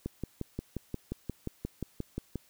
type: click train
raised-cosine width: 3 ms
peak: -21 dBFS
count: 14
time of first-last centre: 0.06-2.357 s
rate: 5.66 Hz
effects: white hiss -64 dBFS RMS until 2.49 s